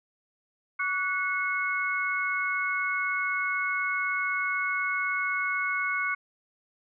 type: tone cluster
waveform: sine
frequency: 1137 / 1473 / 2186 Hz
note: C#6 / F#6 / C#7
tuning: +44 / -8 / -25 cents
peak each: -32 / -30 / -29 dBFS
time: 0.79-6.15 s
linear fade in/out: 10 ms
effects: none